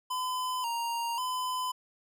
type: tone with pitch steps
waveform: square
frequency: 1013 / 934 / 1012 Hz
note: B5 / A#5 / B5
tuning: +44 / +3 / +42 cents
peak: -31 dBFS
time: 0.1-1.72 s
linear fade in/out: 10 ms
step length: 540 ms
effects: none